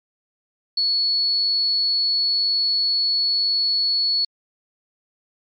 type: tone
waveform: sine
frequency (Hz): 4399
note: C#8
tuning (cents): -14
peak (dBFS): -17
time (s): 0.77-4.25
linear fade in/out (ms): 5
effects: MP3 64 kbps